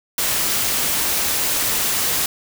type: noise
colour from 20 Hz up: white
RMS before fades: -20 dBFS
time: 0.18-2.26 s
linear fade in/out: 2 ms
effects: none